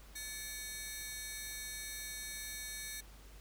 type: ring-modulated tone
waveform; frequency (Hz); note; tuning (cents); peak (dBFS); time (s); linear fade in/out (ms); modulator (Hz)
10% pulse; 1993; B6; +15; -30; 0.15-3.01; 10; 258
effects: added 50 Hz sine -54 dBFS peak until 3.4 s + pink hiss -60 dBFS RMS until 3.4 s